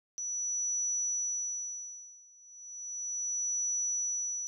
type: tone with tremolo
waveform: sine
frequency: 5910 Hz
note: F#8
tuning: 3 cents flat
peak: -29 dBFS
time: 0.18-4.47 s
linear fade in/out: 0 ms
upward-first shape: sine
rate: 0.35 Hz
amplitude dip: 95%
effects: none